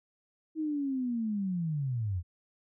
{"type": "linear sweep", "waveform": "sine", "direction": "down", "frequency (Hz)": [320, 82.4], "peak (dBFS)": -29, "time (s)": [0.55, 2.23], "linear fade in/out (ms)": 50, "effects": []}